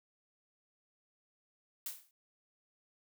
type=noise with exponential decay; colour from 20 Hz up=blue; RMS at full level=-37 dBFS; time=1.86-2.11 s; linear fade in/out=2 ms; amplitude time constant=54 ms; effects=none